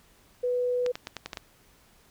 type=tone; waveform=sine; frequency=493.9 Hz; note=B4; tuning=in tune; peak=-24 dBFS; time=0.43-0.92 s; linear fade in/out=10 ms
type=clicks; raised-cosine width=0.2 ms; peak=-17 dBFS; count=7; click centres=0.863 / 0.955 / 1.071 / 1.167 / 1.26 / 1.332 / 1.372 s
effects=pink hiss -60 dBFS RMS until 2.1 s